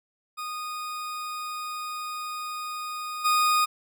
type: tone with level steps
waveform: 40% pulse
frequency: 1236 Hz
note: D#6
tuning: 12 cents flat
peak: -31 / -19 dBFS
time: 0.37-3.66 s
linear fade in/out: 20 ms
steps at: 3.24 s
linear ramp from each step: 20 ms
effects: none